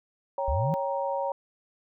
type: chord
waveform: sine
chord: G diminished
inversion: second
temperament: equal with one note detuned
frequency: 554.4 / 784 / 936.6 Hz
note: Db5 / G5 / Bb5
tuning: 0 / 0 / +8 cents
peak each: -29 / -34 / -31 dBFS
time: 0.38-1.32 s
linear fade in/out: 2 ms
type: linear sweep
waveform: sine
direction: up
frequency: 55 to 170 Hz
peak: -25 dBFS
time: 0.48-0.74 s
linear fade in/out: 0 ms
effects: none